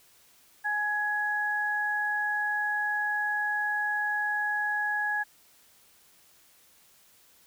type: tone pair together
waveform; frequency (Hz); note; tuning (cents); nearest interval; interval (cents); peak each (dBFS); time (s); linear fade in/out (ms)
sine; 837 / 1674; G#5 / G#6; +13 / +13; octave; 1200; -32 / -27; 0.64-5.24; 20
effects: white hiss -60 dBFS RMS until 7.46 s